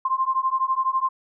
sine beating tone pair, 1046.5 / 1058.5 Hz, C6 / C6, 0 / +20 cents, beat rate 12 Hz, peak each -23 dBFS, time 0.05-1.09 s, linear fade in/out 5 ms, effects none

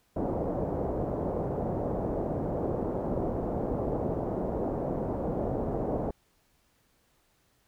white low-pass noise, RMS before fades -31 dBFS, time 0.16-6.11 s, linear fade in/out 5 ms, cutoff 640 Hz, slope 24 dB/octave, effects pink hiss -69 dBFS RMS until 7.67 s

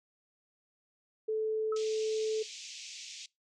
sine tone, 436.4 Hz, A4, 14 cents flat, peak -29 dBFS, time 1.28-2.43 s, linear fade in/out 10 ms
sine tone with exponential decay, 1294 Hz, E6, 32 cents flat, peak -35 dBFS, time 1.72-1.84 s, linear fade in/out 5 ms, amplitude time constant 26 ms
white band-pass noise, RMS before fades -46 dBFS, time 1.76-3.26 s, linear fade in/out 2 ms, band 2300 to 7000 Hz, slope 48 dB/octave
effects noise-tail reverb RT60 0.2 s tail -23 dB re dry

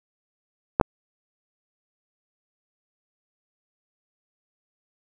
clicks, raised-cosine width 1 ms, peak -3 dBFS, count 2, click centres 0.799 / 0.812 s, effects none

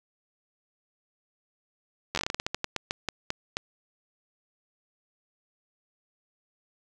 slowing click train, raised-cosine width 0.2 ms, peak -11 dBFS, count 18, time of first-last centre 2.15-3.569 s, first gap 11 ms, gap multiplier 1.22, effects none

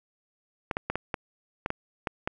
clicks, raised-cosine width 0.5 ms, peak -13 dBFS, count 9, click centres 0.712 / 0.769 / 0.9 / 0.956 / 1.142 / 1.661 / 1.704 / 2.072 / 2.275 s, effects none

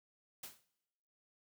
white noise with exponential decay, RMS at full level -43 dBFS, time 0.43-0.65 s, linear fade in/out 5 ms, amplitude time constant 46 ms, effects noise-tail reverb RT60 1.0 s tail -22 dB re dry + high-pass 60 Hz 12 dB/octave

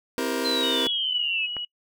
sawtooth chord, C dominant seventh, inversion none, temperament just, 261.6 / 327 / 392.4 / 470.9 Hz, C4 / E4 / G4 / Bb4, 0 / -14 / +2 / +18 cents, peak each -25 / -28 / -28 / -25 dBFS, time 0.18-0.87 s, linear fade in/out 0 ms
sine exponential sweep, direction down, 4146 to 2555 Hz, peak -24 dBFS, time 0.44-1.47 s, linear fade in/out 20 ms
sine tone with pitch glide, 2952 to 2918 Hz, F#7 to F#7, -5 to -25 cents, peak -29 dBFS, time 0.63-1.65 s, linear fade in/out 5 ms, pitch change -20 cents, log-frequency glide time 1.26-1.38 s
click, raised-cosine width 0.5 ms, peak -20 dBFS, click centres 1.567 s
effects noise-tail reverb RT60 0.1 s tail -26 dB re dry

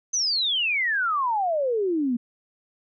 sine exponential sweep, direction down, 6272 to 230.1 Hz, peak -21 dBFS, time 0.13-2.17 s, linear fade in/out 10 ms, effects none

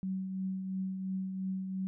sine tone with tremolo, 189.3 Hz, F#3, 40 cents sharp, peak -31 dBFS, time 0.03-1.87 s, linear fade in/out 0 ms, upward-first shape triangle, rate 2.9 Hz, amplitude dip 45%, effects none

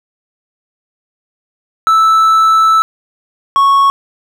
triangle tone pair in turn, 1315 / 1105.8 Hz, E6 / C#6, -5 / -5 cents, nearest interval minor third, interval 300 cents, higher first, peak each -4 dBFS, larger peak neither, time 1.87-2.82 / 3.56-3.9 s, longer first, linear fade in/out 0 ms, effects none

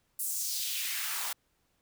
white noise with high-pass filter sweep, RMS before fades -34 dBFS, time 0.19-1.33 s, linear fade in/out 5 ms, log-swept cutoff 10000 to 790 Hz, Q 1.9, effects pink hiss -74 dBFS RMS until 1.81 s

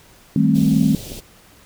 sine chord, A half-diminished seventh, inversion second, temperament just, 158.4 / 198 / 220 / 264 Hz, Eb3 / G3 / A3 / C4, +31 / +18 / 0 / +16 cents, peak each -18 dBFS, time 0.36-0.95 s, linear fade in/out 2 ms
pink band-stop noise, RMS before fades -34 dBFS, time 0.54-1.21 s, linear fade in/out 20 ms, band 600 to 2800 Hz, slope 24 dB/octave
click, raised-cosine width 2 ms, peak -18 dBFS, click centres 1.119 s
effects pink hiss -49 dBFS RMS until 1.65 s

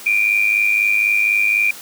sine tone pair together, 2349 / 2453 Hz, D7 / D#7, 0 / -25 cents, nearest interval minor second, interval 75 cents, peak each -16 / -16 dBFS, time 0.06-1.71 s, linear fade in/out 5 ms, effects white hiss -36 dBFS RMS until 1.81 s + high-pass 150 Hz 12 dB/octave

